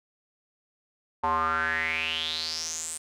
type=tone with band-pass filter sweep; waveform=square; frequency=80.6 Hz; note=E2; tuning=38 cents flat; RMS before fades=-29 dBFS; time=1.23-2.98 s; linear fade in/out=10 ms; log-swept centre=920 to 8800 Hz; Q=7.3; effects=none